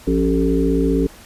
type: harmonic tone with a mistuned harmonic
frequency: 55.5 Hz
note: A1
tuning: 16 cents sharp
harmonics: 1 / 3 / 5 / 7 / 8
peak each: -21 / -22 / -18 / -22 / -22 dBFS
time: 0.07-1.07 s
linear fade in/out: 5 ms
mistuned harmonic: 3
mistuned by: +120 cents
effects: pink hiss -43 dBFS RMS until 1.25 s + resampled to 32000 Hz